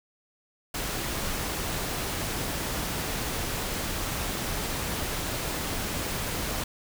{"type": "noise", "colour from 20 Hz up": "pink", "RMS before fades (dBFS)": -31, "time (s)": [0.74, 6.64], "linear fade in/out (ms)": 5, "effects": []}